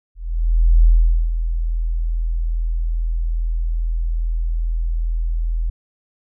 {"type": "tone with ADSR envelope", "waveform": "sine", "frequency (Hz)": 41.2, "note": "E1", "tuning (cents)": 0, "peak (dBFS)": -7, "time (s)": [0.15, 5.7], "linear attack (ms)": 690, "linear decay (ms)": 460, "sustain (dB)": -10, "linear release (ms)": 6, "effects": []}